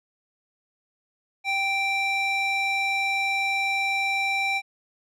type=tone with band-pass filter; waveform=square; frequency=784 Hz; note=G5; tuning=in tune; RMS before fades=-25 dBFS; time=1.44-4.62 s; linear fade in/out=50 ms; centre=2400 Hz; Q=1.8; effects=none